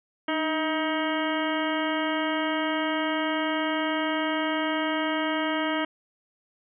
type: harmonic tone with a mistuned harmonic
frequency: 316.5 Hz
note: D#4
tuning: 30 cents sharp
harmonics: 1 / 2 / 3 / 4 / 5 / 6 / 7 / 9 / 10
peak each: -28 / -31 / -33 / -34 / -35 / -36 / -36 / -38 / -38 dBFS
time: 0.28-5.85 s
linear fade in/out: 5 ms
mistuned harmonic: 1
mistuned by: -55 cents
effects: none